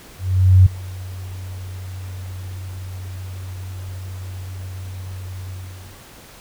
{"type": "tone with ADSR envelope", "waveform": "sine", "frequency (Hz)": 93.1, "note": "F#2", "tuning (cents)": 11, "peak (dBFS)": -5, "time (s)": [0.18, 6.01], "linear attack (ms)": 480, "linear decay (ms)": 8, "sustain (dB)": -23, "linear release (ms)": 490, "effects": ["pink hiss -43 dBFS RMS until 6.4 s"]}